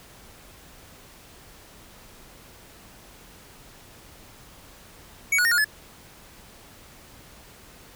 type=tone with pitch steps; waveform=square; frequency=2249 / 1459 / 1844 / 1436 / 1717 Hz; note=C#7 / F#6 / A#6 / F6 / A6; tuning=+24 / -25 / -19 / +48 / -43 cents; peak=-19 dBFS; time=5.32-5.645 s; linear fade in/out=5 ms; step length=65 ms; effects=pink hiss -49 dBFS RMS until 7.95 s